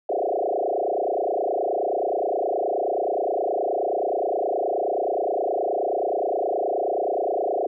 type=tone with frequency modulation; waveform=sine; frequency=554.4 Hz; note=C#5; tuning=in tune; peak=-21 dBFS; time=0.09-7.67 s; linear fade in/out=5 ms; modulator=29.5 Hz; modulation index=6.3; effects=none